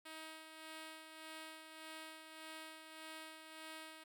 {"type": "tone with tremolo", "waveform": "5% pulse", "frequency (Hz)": 316.7, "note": "D#4", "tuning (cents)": 31, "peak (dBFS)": -37, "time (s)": [0.05, 4.04], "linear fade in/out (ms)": 10, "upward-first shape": "sine", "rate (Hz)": 1.7, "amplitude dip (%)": 50, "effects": []}